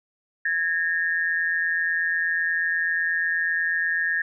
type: tone pair together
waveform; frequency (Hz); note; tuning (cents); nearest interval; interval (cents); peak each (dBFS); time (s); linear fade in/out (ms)
sine; 1655 / 1823.2; G#6 / A#6; -6 / -39; major second; 167; -24; 0.45-4.22; 5
effects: none